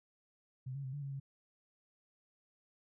sine tone with pitch steps, 129.3 / 139.2 / 130.8 / 144.4 / 138.4 / 137.1 Hz, C3 / C#3 / C3 / D3 / C#3 / C#3, -20 / +8 / 0 / -29 / -2 / -19 cents, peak -39 dBFS, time 0.66-1.2 s, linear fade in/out 10 ms, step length 90 ms, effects none

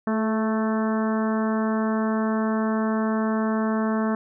harmonic tone with a mistuned harmonic, 220 Hz, A3, in tune, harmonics 1 / 2 / 3 / 4 / 5 / 6 / 7 / 8, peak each -22 / -30 / -31 / -35 / -33 / -36 / -38 / -40 dBFS, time 0.07-4.15 s, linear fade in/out 2 ms, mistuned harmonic 2, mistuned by -25 cents, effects none

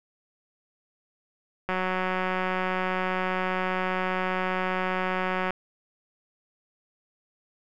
click train, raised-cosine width 0.5 ms, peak -13 dBFS, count 707, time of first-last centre 1.69-5.506 s, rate 185 Hz, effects none

